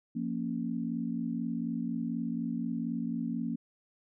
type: chord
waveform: sine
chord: Bb minor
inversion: second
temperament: equal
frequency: 174.61 / 233.1 / 277.2 Hz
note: F3 / Bb3 / Db4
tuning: 0 / 0 / 0 cents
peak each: -37 / -33 / -37 dBFS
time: 0.15-3.56 s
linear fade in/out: 10 ms
effects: none